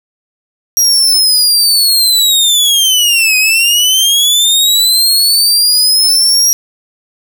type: linear two-way sweep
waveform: sawtooth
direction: down then up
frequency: 5700 to 2495 to 5700 Hz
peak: -4 dBFS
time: 0.77-6.53 s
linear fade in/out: 0 ms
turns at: 3.37 s
effects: none